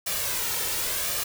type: noise with flanger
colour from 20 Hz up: white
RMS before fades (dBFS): -28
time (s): 0.06-1.24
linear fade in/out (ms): 10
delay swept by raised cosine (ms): 1.7 to 2.23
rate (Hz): 0.91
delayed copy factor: +0.5
effects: none